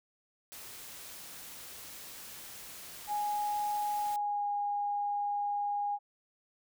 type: noise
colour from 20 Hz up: white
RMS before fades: -47 dBFS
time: 0.52-4.16 s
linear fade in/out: 0 ms
type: tone with pitch glide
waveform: sine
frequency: 830.6 to 818.2 Hz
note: G#5 to G#5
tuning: 0 to -26 cents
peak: -30 dBFS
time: 3.07-5.99 s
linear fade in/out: 50 ms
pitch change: -26 cents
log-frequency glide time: 4.01-4.47 s
effects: none